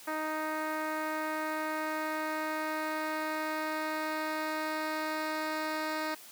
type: tone with low-pass filter sweep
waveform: 10% pulse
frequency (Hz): 311.1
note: D#4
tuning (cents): 0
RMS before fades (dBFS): -34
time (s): 0.07-6.15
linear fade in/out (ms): 10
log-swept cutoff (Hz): 2000 to 4600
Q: 0.88
effects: white hiss -51 dBFS RMS until 6.31 s + high-pass 200 Hz 12 dB/octave